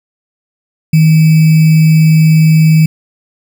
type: tone with sample-and-hold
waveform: sine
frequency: 158.5 Hz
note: D#3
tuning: 32 cents sharp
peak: -3 dBFS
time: 0.93-2.86 s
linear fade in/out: 5 ms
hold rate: 2450 Hz
effects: none